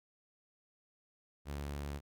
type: tone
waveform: sawtooth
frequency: 71.6 Hz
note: D2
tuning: 43 cents flat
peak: -35 dBFS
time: 1.45-2.01 s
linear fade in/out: 50 ms
effects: none